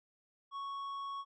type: tone with tanh clipping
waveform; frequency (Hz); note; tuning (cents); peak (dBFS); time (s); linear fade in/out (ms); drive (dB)
triangle; 1108.7; C#6; 0; -40; 0.51-1.25; 50; 11
effects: none